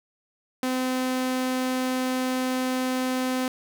sawtooth tone, 256.5 Hz, C4, 34 cents flat, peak -20 dBFS, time 0.63-3.48 s, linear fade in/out 2 ms, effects none

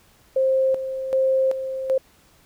sine tone with tremolo, 528 Hz, C5, 16 cents sharp, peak -16 dBFS, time 0.36-1.98 s, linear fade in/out 5 ms, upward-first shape square, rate 1.3 Hz, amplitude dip 65%, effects pink hiss -56 dBFS RMS until 2.45 s

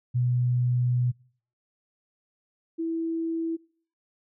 sine tone pair in turn, 123.47 / 328.5 Hz, B2 / E4, 0 / -6 cents, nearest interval octave + perfect fourth, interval 1694 cents, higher second, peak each -21 / -26 dBFS, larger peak first, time 0.14-1.12 / 2.78-3.57 s, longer first, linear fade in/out 20 ms, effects noise-tail reverb RT60 0.5 s tail -24 dB re dry

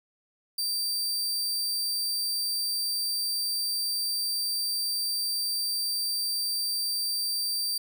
sawtooth tone, 4674 Hz, D8, 9 cents flat, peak -24 dBFS, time 0.58-7.78 s, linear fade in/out 5 ms, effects none

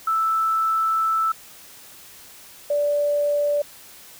sine tone pair in turn, 1318.5 / 582.6 Hz, E6 / D5, 0 / -14 cents, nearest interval octave + major second, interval 1414 cents, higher first, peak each -18 dBFS, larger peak neither, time 0.07-1.32 / 2.7-3.62 s, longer first, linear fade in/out 5 ms, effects white hiss -45 dBFS RMS until 4.19 s

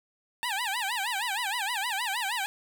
15% pulse tone with vibrato, 874 Hz, A5, 12 cents flat, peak -22 dBFS, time 0.43-2.46 s, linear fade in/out 0 ms, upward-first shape sine, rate 6.4 Hz, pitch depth 230 cents each way, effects none

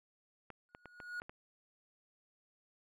clicks, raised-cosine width 0.5 ms, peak -33 dBFS, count 6, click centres 0.503 / 0.749 / 0.857 / 1.002 / 1.219 / 1.295 s
triangle tone with exponential growth, 1449 Hz, F#6, 37 cents flat, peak -35 dBFS, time 0.69-1.2 s, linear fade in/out 0 ms, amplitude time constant 110 ms
effects none

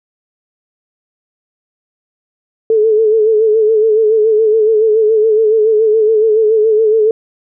sine tone with vibrato, 436 Hz, A4, 16 cents flat, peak -7 dBFS, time 2.7-7.11 s, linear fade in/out 2 ms, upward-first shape sine, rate 7.1 Hz, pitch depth 57 cents each way, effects none

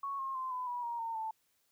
sine tone with pitch steps, 1108 / 1072.7 / 1038.6 / 1005.5 / 973.5 / 942.5 / 912.5 / 883.5 Hz, C#6 / C6 / C6 / B5 / B5 / A#5 / A#5 / A5, -1 / +43 / -13 / +31 / -25 / +19 / -37 / +7 cents, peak -35 dBFS, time 0.03-1.31 s, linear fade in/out 5 ms, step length 160 ms, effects white hiss -75 dBFS RMS until 1.71 s

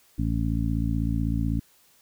harmonic tone, 56 Hz, A1, 31 cents sharp, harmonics 1 / 2 / 3 / 4 / 5, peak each -27 / -28 / -31 / -31 / -31 dBFS, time 0.18-1.6 s, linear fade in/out 10 ms, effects white hiss -60 dBFS RMS until 2.01 s

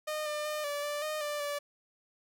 sawtooth tone with pitch steps, 612 / 600 / 606 / 579 / 587 / 614 / 590 / 579 Hz, D#5 / D5 / D#5 / D5 / D5 / D#5 / D5 / D5, -29 / +37 / -46 / -25 / -1 / -23 / +8 / -25 cents, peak -29 dBFS, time 0.07-1.59 s, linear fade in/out 10 ms, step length 190 ms, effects none

